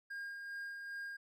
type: tone with tremolo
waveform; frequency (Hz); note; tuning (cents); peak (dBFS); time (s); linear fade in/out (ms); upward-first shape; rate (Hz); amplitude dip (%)
triangle; 1616; G#6; -48; -39; 0.1-1.17; 10; sine; 2.5; 35
effects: none